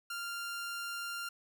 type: tone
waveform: sawtooth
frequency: 1393 Hz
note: F6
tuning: 5 cents flat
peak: -34 dBFS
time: 0.1-1.29 s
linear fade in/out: 5 ms
effects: none